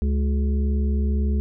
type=harmonic tone with a mistuned harmonic; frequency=70.6 Hz; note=C#2; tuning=32 cents sharp; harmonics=1 / 3 / 5 / 6; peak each=-19 / -27 / -37 / -37 dBFS; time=0.02-1.4 s; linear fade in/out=0 ms; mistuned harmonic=5; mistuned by=+43 cents; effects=none